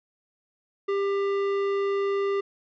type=tone with tanh clipping; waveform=sine; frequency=397.3 Hz; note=G4; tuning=23 cents sharp; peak=-25 dBFS; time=0.88-2.41 s; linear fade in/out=10 ms; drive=14 dB; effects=none